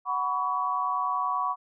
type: chord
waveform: sine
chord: F# suspended fourth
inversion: none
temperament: equal with one note detuned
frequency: 740 / 987.8 / 1127.5 Hz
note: F#5 / B5 / C#6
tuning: 0 / 0 / +29 cents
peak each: -33 / -30 / -27 dBFS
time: 0.05-1.56 s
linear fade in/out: 50 ms
effects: none